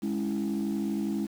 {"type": "chord", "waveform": "sine", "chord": "C# minor", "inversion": "second", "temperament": "equal", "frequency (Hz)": [207.7, 277.2, 329.6], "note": ["G#3", "C#4", "E4"], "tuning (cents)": [0, 0, 0], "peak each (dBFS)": [-28, -32, -31], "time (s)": [0.02, 1.27], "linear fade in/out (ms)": 20, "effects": ["tanh soft clip ceiling -23 dBFS", "8-bit"]}